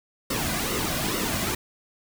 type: noise with flanger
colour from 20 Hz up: pink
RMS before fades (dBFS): -27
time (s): 0.3-1.55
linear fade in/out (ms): 5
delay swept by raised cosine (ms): 1.2 to 2.3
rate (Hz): 2.3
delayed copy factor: -0.65
effects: none